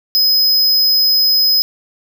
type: tone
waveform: square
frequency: 5060 Hz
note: D#8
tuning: 28 cents sharp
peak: -10 dBFS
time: 0.15-1.62 s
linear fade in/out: 0 ms
effects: 7-bit